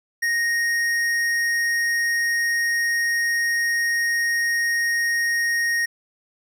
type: tone with tanh clipping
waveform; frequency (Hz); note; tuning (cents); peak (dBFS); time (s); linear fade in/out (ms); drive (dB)
sine; 1864.7; A#6; 0; -21; 0.22-5.86; 10; 14
effects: none